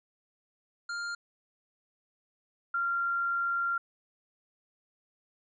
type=tone pair in turn; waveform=square / sine; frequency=1400 / 1383.9 Hz; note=F6 / F6; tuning=+4 / -16 cents; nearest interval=unison; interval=20 cents; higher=first; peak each=-34 / -27 dBFS; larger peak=second; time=0.89-1.15 / 2.74-3.78 s; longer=second; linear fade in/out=5 ms; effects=resampled to 16000 Hz